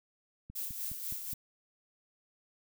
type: click train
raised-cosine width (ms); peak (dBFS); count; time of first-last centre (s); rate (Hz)
5; -34; 5; 0.5-1.332; 4.81
type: noise with tremolo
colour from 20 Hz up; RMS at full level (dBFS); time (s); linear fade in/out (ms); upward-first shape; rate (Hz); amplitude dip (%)
violet; -37; 0.55-1.34; 10; sine; 4.1; 50
effects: none